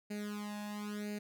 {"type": "tone with flanger", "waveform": "sawtooth", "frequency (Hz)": 207.9, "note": "G#3", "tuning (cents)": 2, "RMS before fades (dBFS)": -41, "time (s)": [0.1, 1.19], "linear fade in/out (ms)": 10, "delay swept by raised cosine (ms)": [0.44, 1.16], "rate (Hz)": 0.98, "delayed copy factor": 0.95, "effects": []}